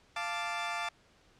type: chord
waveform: 20% pulse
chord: D minor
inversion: first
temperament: equal with one note detuned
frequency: 695.6 / 880 / 1174.7 Hz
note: F5 / A5 / D6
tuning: -7 / 0 / 0 cents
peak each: -33 dBFS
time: 0.16-0.89 s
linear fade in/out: 5 ms
effects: pink hiss -64 dBFS RMS until 1.39 s + low-pass 6000 Hz 12 dB/octave